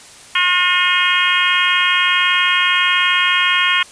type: harmonic tone with a mistuned harmonic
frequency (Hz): 358.5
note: F4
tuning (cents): +45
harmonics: 3 / 4 / 5 / 6 / 7 / 8 / 9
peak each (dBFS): -20 / -20 / -20 / -20 / -20 / -20 / -20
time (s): 0.35-3.83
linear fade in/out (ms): 5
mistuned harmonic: 5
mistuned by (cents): +25
effects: white hiss -40 dBFS RMS until 3.91 s + resampled to 22050 Hz